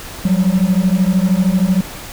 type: beating tone pair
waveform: triangle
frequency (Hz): 180 / 193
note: F#3 / G3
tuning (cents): -47 / -27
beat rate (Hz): 13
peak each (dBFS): -11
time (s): 0.25-1.81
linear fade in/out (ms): 5
effects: tanh soft clip ceiling -5 dBFS + pink hiss -31 dBFS RMS until 2.12 s